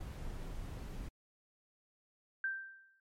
brown noise, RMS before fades -43 dBFS, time 0-1.09 s, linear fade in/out 10 ms
sine tone with exponential decay, 1568 Hz, G6, in tune, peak -31 dBFS, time 2.44-3 s, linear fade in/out 2 ms, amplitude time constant 120 ms
effects MP3 64 kbps

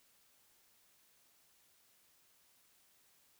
silence, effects white hiss -70 dBFS RMS until 3.39 s

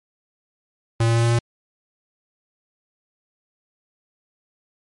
square tone with pitch steps, 114.9 / 115.63 / 116.37 / 117.11 / 117.86 Hz, A#2 / A#2 / A#2 / A#2 / A#2, -25 / -14 / -3 / +8 / +19 cents, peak -16 dBFS, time 1-1.39 s, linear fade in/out 5 ms, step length 78 ms, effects MP3 48 kbps

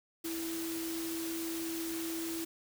sine tone in noise, 329.6 Hz, E4, in tune, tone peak -36 dBFS, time 0.24-2.45 s, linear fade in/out 10 ms, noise white, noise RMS -42 dBFS, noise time 0.24-2.45 s, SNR +3 dB, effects none

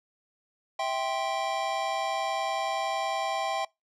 square chord, C major, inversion first, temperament just, 654.1 / 784.9 / 1046.5 Hz, E5 / G5 / C6, -14 / +2 / 0 cents, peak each -33 / -31 / -35 dBFS, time 0.79-3.65 s, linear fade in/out 5 ms, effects noise-tail reverb RT60 0.2 s tail -24 dB re dry + low-pass 6000 Hz 12 dB/octave

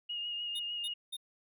sine tone with vibrato, 2860 Hz, F7, 41 cents sharp, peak -35 dBFS, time 0.09-0.94 s, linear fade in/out 10 ms, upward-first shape triangle, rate 6.6 Hz, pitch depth 29 cents each way
square tone bursts, 3657 Hz, A#7, 34 cents flat, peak -38 dBFS, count 3, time 0.55-1.168 s, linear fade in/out 10 ms, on 46 ms, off 240 ms
effects none

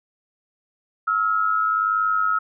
sine tone pair together, 1299 / 1400.3 Hz, E6 / F6, -26 / +4 cents, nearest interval minor second, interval 130 cents, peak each -19 / -24 dBFS, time 1.07-2.39 s, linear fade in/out 10 ms, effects none

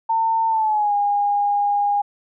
sine tone with pitch glide, 900 to 815.8 Hz, A5 to G#5, +39 to -31 cents, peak -16 dBFS, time 0.09-2.02 s, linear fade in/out 10 ms, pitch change -170 cents, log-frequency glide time 0.49-0.94 s, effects none

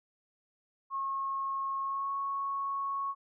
sine tone with pitch glide, 1087 to 1104.1 Hz, C#6 to C#6, -34 to -7 cents, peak -31 dBFS, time 0.9-3.15 s, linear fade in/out 50 ms, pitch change +27 cents, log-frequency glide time 1.82-2.11 s, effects none

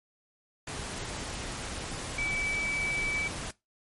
sine tone in noise, 2301 Hz, D7, 36 cents flat, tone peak -29 dBFS, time 2.18-3.28 s, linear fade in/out 5 ms, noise pink, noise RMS -37 dBFS, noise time 0.67-3.51 s, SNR +5 dB, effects noise-tail reverb RT60 0.2 s tail -20 dB re dry + MP3 48 kbps

